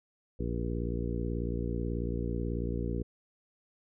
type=harmonic tone with a mistuned harmonic; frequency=58.27 Hz; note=A#1; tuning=in tune; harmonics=1 / 2 / 3 / 4 / 5 / 6 / 7 / 8; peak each=-34 / -37 / -39 / -40 / -41 / -42 / -42 / -43 dBFS; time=0.39-3.03 s; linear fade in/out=10 ms; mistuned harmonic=8; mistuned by=+43 cents; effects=none